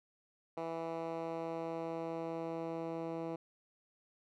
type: tone with band-pass filter sweep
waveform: 10% pulse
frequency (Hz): 164.7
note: E3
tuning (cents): -1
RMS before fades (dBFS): -40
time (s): 0.57-3.36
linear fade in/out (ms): 5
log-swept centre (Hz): 610 to 370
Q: 0.91
effects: none